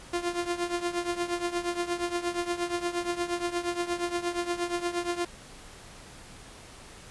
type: tone with tremolo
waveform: sawtooth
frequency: 348.5 Hz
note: F4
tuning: 4 cents flat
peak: -21 dBFS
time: 0.13-5.25 s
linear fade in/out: 5 ms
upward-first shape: triangle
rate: 8.5 Hz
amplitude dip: 85%
effects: pink hiss -48 dBFS RMS until 7.1 s + resampled to 24000 Hz